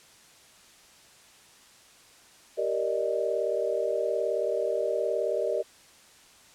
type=chord; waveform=sine; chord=Eb major seventh; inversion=first; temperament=just; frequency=388.9 / 466.7 / 583.4 / 622.3 Hz; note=G4 / Bb4 / D5 / Eb5; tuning=-14 / +2 / -12 / 0 cents; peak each=-32 / -30 / -31 / -30 dBFS; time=2.57-5.63 s; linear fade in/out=20 ms; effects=white hiss -55 dBFS RMS until 6.54 s + low-pass 9000 Hz 12 dB/octave